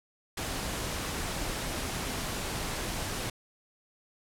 pink noise, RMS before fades -34 dBFS, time 0.37-3.3 s, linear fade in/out 5 ms, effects low-pass 12000 Hz 12 dB/octave

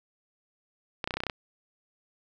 clicks, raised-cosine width 0.3 ms, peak -14 dBFS, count 9, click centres 1.042 / 1.075 / 1.108 / 1.14 / 1.17 / 1.204 / 1.236 / 1.267 / 1.298 s, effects none

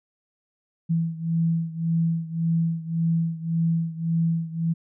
sine beating tone pair, 164.7 / 166.5 Hz, E3 / E3, -1 / +18 cents, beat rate 1.8 Hz, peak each -23 / -26 dBFS, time 0.89-4.74 s, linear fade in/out 20 ms, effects none

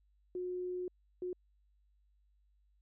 sine tone bursts at uneven times, 361.9 Hz, F#4, 38 cents flat, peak -36 dBFS, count 2, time 0.35-0.88 / 1.22-1.33 s, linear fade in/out 2 ms, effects added 50 Hz sine -68 dBFS peak until 2.81 s

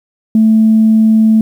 sine tone, 220 Hz, A3, in tune, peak -4 dBFS, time 0.35-1.41 s, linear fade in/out 2 ms, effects tanh soft clip ceiling 0 dBFS + 7-bit

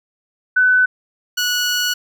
sine / 15% pulse tone pair in turn, 1503 / 1467 Hz, F#6 / F#6, +27 / -15 cents, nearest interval unison, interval 42 cents, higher first, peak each -10 dBFS, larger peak neither, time 0.56-0.86 / 1.37-1.94 s, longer second, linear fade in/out 10 ms, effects none

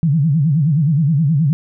sine tone with vibrato, 151.1 Hz, D3, 50 cents sharp, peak -11 dBFS, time 0.03-1.53 s, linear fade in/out 0 ms, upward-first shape sine, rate 9.5 Hz, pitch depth 200 cents each way, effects none

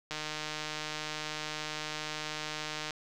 click train, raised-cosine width 0.2 ms, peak -19 dBFS, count 429, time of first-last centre 0.11-2.907 s, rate 153 Hz, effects none

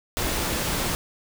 pink noise, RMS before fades -26 dBFS, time 0.17-0.95 s, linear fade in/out 0 ms, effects none

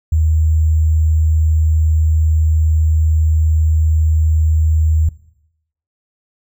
sine tone with sample-and-hold, 78.8 Hz, D#2, 23 cents sharp, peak -10 dBFS, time 0.12-5.09 s, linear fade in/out 5 ms, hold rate 7350 Hz, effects noise-tail reverb RT60 0.8 s tail -19 dB re dry

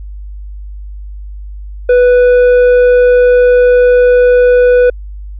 sine tone with tanh clipping, 493.9 Hz, B4, in tune, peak -5 dBFS, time 1.89-4.9 s, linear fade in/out 5 ms, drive 7 dB, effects added 50 Hz sine -23 dBFS peak until 5.39 s

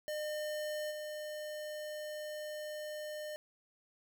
square tone with level steps, 606 Hz, D#5, 46 cents flat, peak -37 / -41 dBFS, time 0.08-3.36 s, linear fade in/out 0 ms, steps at 0.9 s, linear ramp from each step 20 ms, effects none

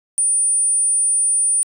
sine tone, 9300 Hz, D9, 18 cents flat, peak -13 dBFS, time 0.18-1.63 s, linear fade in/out 0 ms, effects tanh soft clip ceiling -9 dBFS

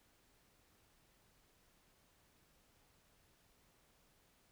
silence, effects pink hiss -72 dBFS RMS until 4.51 s

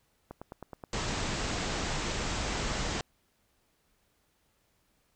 click train, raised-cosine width 1 ms, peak -27 dBFS, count 6, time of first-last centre 0.31-0.838 s, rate 9.47 Hz
pink low-pass noise, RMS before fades -33 dBFS, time 0.93-3.01 s, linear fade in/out 2 ms, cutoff 7900 Hz, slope 96 dB/octave
effects pink hiss -72 dBFS RMS until 5.15 s

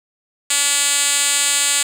5% pulse tone with band-pass filter, 285.4 Hz, D4, 49 cents flat, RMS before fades -17 dBFS, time 0.5-1.83 s, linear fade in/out 5 ms, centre 7200 Hz, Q 1.9, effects none

